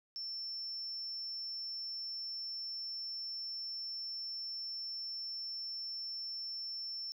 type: tone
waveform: triangle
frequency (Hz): 5380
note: E8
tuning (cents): +34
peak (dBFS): -36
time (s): 0.16-7.12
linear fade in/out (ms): 0
effects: tanh soft clip ceiling -37 dBFS + 12-bit